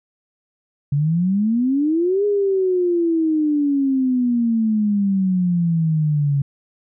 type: exponential two-way sweep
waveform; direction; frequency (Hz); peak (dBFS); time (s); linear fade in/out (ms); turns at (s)
sine; up then down; 138.59 to 415.3 to 138.59; -15; 0.92-6.42; 5; 2.25
effects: none